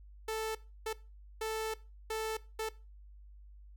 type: tone bursts at uneven times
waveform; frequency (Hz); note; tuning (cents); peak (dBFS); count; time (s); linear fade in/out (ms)
sawtooth; 440; A4; 0; -30; 5; 0.28-0.55 / 0.86-0.93 / 1.41-1.74 / 2.1-2.37 / 2.59-2.69; 5
effects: noise-tail reverb RT60 0.3 s tail -19 dB re dry + added 50 Hz sine -51 dBFS peak until 3.76 s